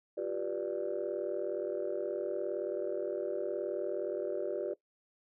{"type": "chord", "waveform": "sine", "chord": "G dominant seventh", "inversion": "third", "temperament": "just", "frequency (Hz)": [352.8, 392, 490, 588], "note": ["F4", "G4", "B4", "D5"], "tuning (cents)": [18, 0, -14, 2], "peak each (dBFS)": [-38, -37, -39, -36], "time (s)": [0.17, 4.74], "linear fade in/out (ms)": 10, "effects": ["noise-tail reverb RT60 0.1 s tail -19 dB re dry", "tanh soft clip ceiling -25 dBFS"]}